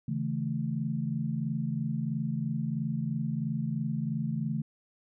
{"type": "chord", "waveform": "sine", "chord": "A major", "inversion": "first", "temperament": "equal with one note detuned", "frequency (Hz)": [138.59, 161.61, 220], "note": ["C#3", "E3", "A3"], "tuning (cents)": [0, -34, 0], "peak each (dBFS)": -33, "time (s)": [0.08, 4.62], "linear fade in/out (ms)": 5, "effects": []}